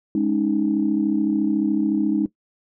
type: chord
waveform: sine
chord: Ab suspended fourth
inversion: none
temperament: equal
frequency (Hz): 207.7 / 277.2 / 311.1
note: Ab3 / Db4 / Eb4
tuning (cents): 0 / 0 / 0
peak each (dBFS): -22 / -23 / -20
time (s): 0.15-2.26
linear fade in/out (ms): 2
effects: noise-tail reverb RT60 0.1 s tail -18 dB re dry + tanh soft clip ceiling -8 dBFS